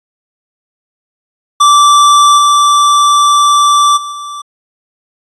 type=tone with level steps; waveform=square; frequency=1167 Hz; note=D6; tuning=11 cents flat; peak=-4 / -6 / -20 / -22 dBFS; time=1.6-4.42 s; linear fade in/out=10 ms; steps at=2.37 / 3.96 / 4.11 s; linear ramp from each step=20 ms; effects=resampled to 22050 Hz